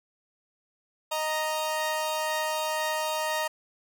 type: tone pair together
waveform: sawtooth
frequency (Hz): 622 / 932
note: D#5 / A#5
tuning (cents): -1 / -1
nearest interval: perfect fifth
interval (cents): 700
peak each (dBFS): -26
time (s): 1.11-3.48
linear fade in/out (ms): 10
effects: none